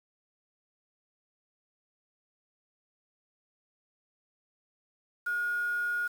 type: tone with quantisation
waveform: sine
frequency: 1436 Hz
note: F6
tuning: 48 cents sharp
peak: -28 dBFS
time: 5.26-6.08 s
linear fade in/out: 10 ms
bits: 8
effects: none